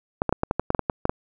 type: clicks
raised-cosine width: 1 ms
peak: -7 dBFS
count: 12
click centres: 0.219 / 0.293 / 0.326 / 0.434 / 0.511 / 0.596 / 0.704 / 0.748 / 0.793 / 0.898 / 1.054 / 1.095 s
effects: none